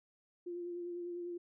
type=tone with vibrato; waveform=sine; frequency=349.2 Hz; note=F4; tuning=in tune; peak=-39 dBFS; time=0.46-1.38 s; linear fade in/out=10 ms; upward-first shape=triangle; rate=10 Hz; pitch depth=27 cents each way; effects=none